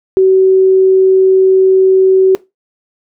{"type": "tone", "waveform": "sine", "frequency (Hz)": 379, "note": "F#4", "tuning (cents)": 42, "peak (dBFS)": -4, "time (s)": [0.17, 2.35], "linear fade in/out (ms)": 0, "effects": ["noise-tail reverb RT60 0.2 s tail -19 dB re dry"]}